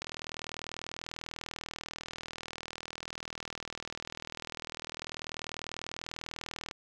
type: click train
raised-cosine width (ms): 0.2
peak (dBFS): -21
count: 270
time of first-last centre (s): 0.02-6.712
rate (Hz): 40.2
effects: none